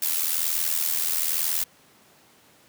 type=noise with amplitude modulation; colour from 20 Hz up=blue; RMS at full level=-22 dBFS; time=0.02-1.64 s; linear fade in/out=5 ms; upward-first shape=sine; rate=81 Hz; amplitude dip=70%; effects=pink hiss -56 dBFS RMS until 2.68 s + high-pass 150 Hz 12 dB/octave